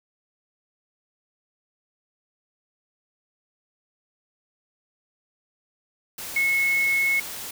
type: tone in noise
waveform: sine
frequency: 2185 Hz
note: C#7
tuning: 26 cents flat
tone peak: -19 dBFS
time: 6.36-7.2 s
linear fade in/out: 5 ms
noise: white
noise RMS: -35 dBFS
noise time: 6.18-7.51 s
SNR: +13 dB
effects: none